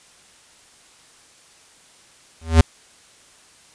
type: tone with exponential growth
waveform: square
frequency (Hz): 81.1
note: E2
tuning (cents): -28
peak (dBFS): -6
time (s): 2.41-2.61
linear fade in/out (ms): 5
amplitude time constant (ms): 42
effects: white hiss -51 dBFS RMS until 3.74 s + resampled to 22050 Hz